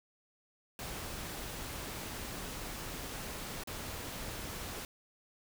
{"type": "noise with dropouts", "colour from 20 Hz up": "pink", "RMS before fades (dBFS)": -42, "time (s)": [0.79, 4.85], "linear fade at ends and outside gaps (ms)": 1, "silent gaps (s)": [3.636, 3.673], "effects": []}